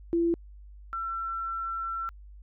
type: tone pair in turn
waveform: sine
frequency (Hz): 338.1 / 1347.3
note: E4 / E6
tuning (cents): +44 / +37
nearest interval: 2 octaves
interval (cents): 2393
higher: second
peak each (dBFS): -22 / -30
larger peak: first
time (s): 0.13-0.34 / 0.93-2.09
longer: second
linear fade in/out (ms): 0
effects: added 50 Hz sine -45 dBFS peak until 2.42 s